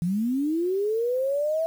sine linear sweep, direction up, 163.7 to 660 Hz, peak -22 dBFS, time 0.02-1.66 s, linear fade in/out 0 ms, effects 8-bit

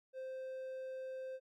triangle tone, 522 Hz, C5, 4 cents flat, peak -40 dBFS, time 0.13-1.4 s, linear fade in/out 50 ms, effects none

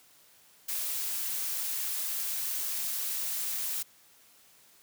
blue noise, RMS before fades -33 dBFS, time 0.68-3.83 s, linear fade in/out 10 ms, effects white hiss -60 dBFS RMS until 4.82 s + high-pass 80 Hz 12 dB/octave

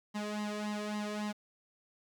sawtooth tone with flanger, 209.6 Hz, G#3, 16 cents sharp, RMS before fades -37 dBFS, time 0.14-1.33 s, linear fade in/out 20 ms, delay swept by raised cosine 1 to 1.76 ms, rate 3.6 Hz, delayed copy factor +0.85, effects low-pass 8000 Hz 12 dB/octave + 11-bit

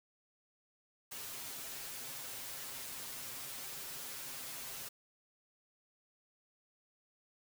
white noise with comb filter, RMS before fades -45 dBFS, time 1.11-4.89 s, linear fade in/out 10 ms, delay 7.5 ms, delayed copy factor +0.8, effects none

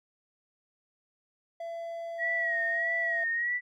triangle tone, 672 Hz, E5, 33 cents sharp, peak -33 dBFS, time 1.6-3.24 s, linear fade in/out 5 ms
sine tone with vibrato, 1902 Hz, A#6, 34 cents sharp, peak -27 dBFS, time 2.18-3.61 s, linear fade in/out 50 ms, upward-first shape sine, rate 1.6 Hz, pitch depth 59 cents each way
effects none

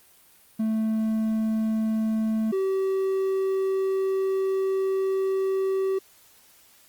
triangle tone pair in turn, 220 / 384 Hz, A3 / G4, 0 / -36 cents, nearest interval minor seventh, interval 964 cents, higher second, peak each -20 dBFS, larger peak neither, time 0.59-2.52 / 2.52-5.99 s, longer second, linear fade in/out 10 ms, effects white hiss -56 dBFS RMS until 6.88 s + Opus 32 kbps

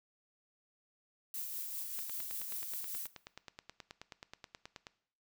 violet noise with tremolo, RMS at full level -40 dBFS, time 1.34-3.07 s, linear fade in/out 2 ms, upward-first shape sine, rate 5.1 Hz, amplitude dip 30%
click train, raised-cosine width 0.2 ms, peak -29 dBFS, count 28, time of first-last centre 1.99-4.868 s, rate 9.38 Hz
effects noise-tail reverb RT60 0.6 s tail -18 dB re dry

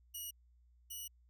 5% pulse tone pair in turn, 2904 / 2934 Hz, F#7 / F#7, -33 / -15 cents, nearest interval unison, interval 18 cents, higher second, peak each -34 / -35 dBFS, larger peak first, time 0.14-0.31 / 0.9-1.08 s, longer second, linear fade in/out 10 ms, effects added 60 Hz sine -64 dBFS peak until 1.29 s

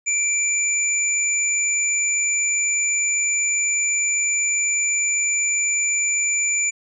sine tone pair together, 2349 / 6992 Hz, D7 / A8, 0 / -12 cents, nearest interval octave + perfect fifth, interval 1888 cents, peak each -22 / -20 dBFS, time 0.06-6.71 s, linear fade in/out 20 ms, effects none

